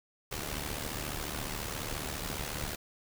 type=noise with amplitude modulation; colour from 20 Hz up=pink; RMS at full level=-34 dBFS; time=0.31-2.76 s; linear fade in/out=10 ms; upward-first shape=sine; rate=74.4 Hz; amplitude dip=70%; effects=none